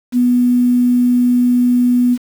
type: tone with quantisation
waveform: sine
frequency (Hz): 245.7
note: B3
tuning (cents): -9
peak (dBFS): -9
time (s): 0.12-2.18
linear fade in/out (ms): 50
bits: 6
effects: none